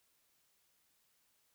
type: silence
effects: white hiss -75 dBFS RMS until 1.54 s